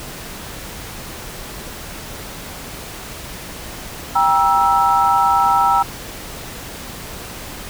sine chord, E diminished, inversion first, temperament just, 791.1 / 949.3 / 1318.5 Hz, G5 / Bb5 / E6, +16 / +31 / 0 cents, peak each -16 dBFS, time 4.15-5.83 s, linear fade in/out 10 ms, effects pink hiss -32 dBFS RMS until 7.69 s

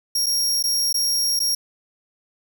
sawtooth tone with dropouts, 5588 Hz, F8, in tune, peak -16 dBFS, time 0.15-1.55 s, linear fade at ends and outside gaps 5 ms, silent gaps 0.261-0.265 / 0.627-0.638 / 0.928-0.942 / 1.393-1.401 s, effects none

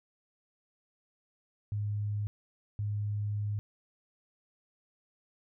sine tone bursts at uneven times, 103.83 Hz, G#2, in tune, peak -30 dBFS, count 2, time 1.72-2.27 / 2.79-3.59 s, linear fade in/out 0 ms, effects none

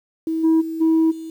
sine tone with level steps, 322.8 Hz, E4, 36 cents flat, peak -19 / -10 / -24 / -11 / -29 dBFS, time 0.27-1.3 s, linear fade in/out 2 ms, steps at 0.43 / 0.6 / 0.8 / 1.1 s, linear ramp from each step 20 ms, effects tanh soft clip ceiling -11 dBFS + 8-bit

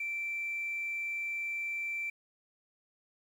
sine tone, 2341 Hz, D7, 6 cents flat, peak -32 dBFS, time 0-2.1 s, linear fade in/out 5 ms, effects tanh soft clip ceiling -29 dBFS + 10-bit

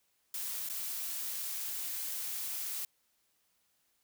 blue noise with dropouts, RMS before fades -38 dBFS, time 0.34-2.85 s, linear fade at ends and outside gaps 2 ms, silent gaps 0.689-0.697 s, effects white hiss -75 dBFS RMS until 4.03 s

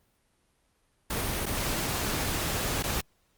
pink noise with dropouts, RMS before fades -30 dBFS, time 1.1-3.01 s, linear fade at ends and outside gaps 5 ms, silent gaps 1.457-1.463 / 2.826-2.837 s, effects pink hiss -70 dBFS RMS until 3.37 s + Opus 32 kbps

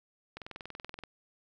click train, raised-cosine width 0.3 ms, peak -26 dBFS, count 15, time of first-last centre 0.37-1.037 s, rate 21 Hz, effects none

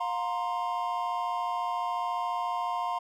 triangle chord, F suspended fourth, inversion none, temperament equal with one note detuned, 711.5 / 932.3 / 1046.5 Hz, F5 / Bb5 / C6, +32 / 0 / 0 cents, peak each -31 dBFS, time 0-2.99 s, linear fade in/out 10 ms, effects none

